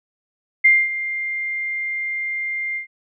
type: tone with ADSR envelope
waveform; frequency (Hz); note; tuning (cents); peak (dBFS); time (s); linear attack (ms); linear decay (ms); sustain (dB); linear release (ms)
sine; 2100; C7; +6; -8; 0.64-2.87; 13; 230; -14; 110
effects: none